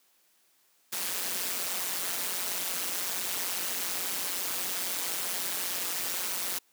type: noise with amplitude modulation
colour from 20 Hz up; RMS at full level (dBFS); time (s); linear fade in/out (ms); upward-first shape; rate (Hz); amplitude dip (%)
white; -29; 0.92-6.59; 10; sine; 181; 80
effects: white hiss -67 dBFS RMS until 6.72 s + high-pass 200 Hz 12 dB/octave